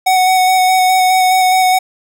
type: tone with vibrato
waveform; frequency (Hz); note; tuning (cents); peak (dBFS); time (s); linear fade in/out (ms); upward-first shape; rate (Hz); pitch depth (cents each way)
square; 744; F#5; +9; -9; 0.06-1.79; 10; square; 4.8; 12
effects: none